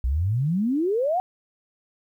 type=exponential sweep; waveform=sine; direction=up; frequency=58.6 to 767 Hz; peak=-20 dBFS; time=0.04-1.2 s; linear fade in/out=0 ms; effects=10-bit